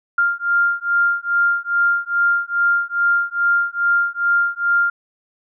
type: beating tone pair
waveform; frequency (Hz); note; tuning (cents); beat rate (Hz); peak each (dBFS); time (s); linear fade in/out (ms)
sine; 1396.9 / 1399.3; F6 / F6; 0 / +3; 2.4; -18; 0.18-4.9; 5
effects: none